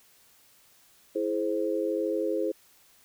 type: chord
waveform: sine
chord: E augmented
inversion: none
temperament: equal with one note detuned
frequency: 329.6 / 422.1 / 523.3 Hz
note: E4 / G#4 / B#4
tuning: 0 / +28 / 0 cents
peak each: -30 dBFS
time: 1.15-2.52 s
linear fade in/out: 10 ms
effects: white hiss -60 dBFS RMS until 3.04 s